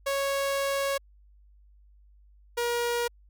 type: tone pair in turn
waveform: sawtooth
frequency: 553 / 476.2 Hz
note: C#5 / A#4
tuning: -4 / +37 cents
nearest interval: minor third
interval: 259 cents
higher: first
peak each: -22 dBFS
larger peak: neither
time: 0.06-0.98 / 2.57-3.08 s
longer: first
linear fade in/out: 10 ms
effects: added 50 Hz sine -54 dBFS peak until 3.29 s